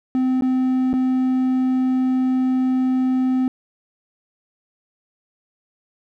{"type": "tone with dropouts", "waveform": "triangle", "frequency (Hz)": 257.6, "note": "C4", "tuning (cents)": -27, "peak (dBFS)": -14, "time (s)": [0.15, 3.48], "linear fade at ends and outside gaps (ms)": 1, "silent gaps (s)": [[0.41, 0.422], [0.931, 0.938]], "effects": []}